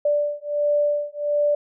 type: beating tone pair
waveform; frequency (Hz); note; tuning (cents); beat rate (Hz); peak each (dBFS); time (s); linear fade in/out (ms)
sine; 586 / 587.4; D5 / D5; -4 / 0; 1.4; -22; 0.05-1.55; 5
effects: none